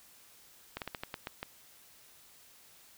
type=slowing click train; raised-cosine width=0.3 ms; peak=-21 dBFS; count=8; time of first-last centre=0.77-1.43 s; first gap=48 ms; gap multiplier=1.22; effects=white hiss -59 dBFS RMS until 2.97 s